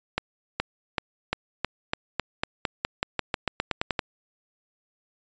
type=accelerating click train; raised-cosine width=0.3 ms; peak=-8 dBFS; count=19; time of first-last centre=0.18-3.992 s; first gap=420 ms; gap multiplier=0.91; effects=resampled to 16000 Hz